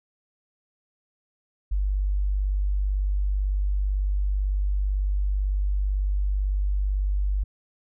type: tone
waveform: sine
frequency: 49 Hz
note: G1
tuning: in tune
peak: -21 dBFS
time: 1.71-7.44 s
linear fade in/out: 10 ms
effects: none